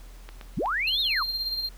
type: clicks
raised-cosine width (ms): 0.3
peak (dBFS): -25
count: 3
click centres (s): 0.29 / 0.412 / 0.659
type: linear two-way sweep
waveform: sine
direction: up then down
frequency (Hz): 94.6 to 3859 to 978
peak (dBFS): -24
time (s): 0.57-1.23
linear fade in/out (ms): 5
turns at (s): 1.01
type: tone with tremolo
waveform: triangle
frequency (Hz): 4186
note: C8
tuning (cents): 0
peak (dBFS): -24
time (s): 0.87-1.69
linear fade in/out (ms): 5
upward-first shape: sine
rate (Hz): 17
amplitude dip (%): 50
effects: added 41 Hz sine -42 dBFS peak until 1.77 s + pink hiss -54 dBFS RMS until 1.77 s